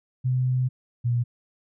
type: tone pair in turn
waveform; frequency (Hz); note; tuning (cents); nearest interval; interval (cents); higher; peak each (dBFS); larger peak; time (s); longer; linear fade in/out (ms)
sine; 127.5 / 120.15; C3 / B2; -44 / -47; minor second; 103; first; -20; neither; 0.24-0.69 / 1.04-1.24; first; 20
effects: none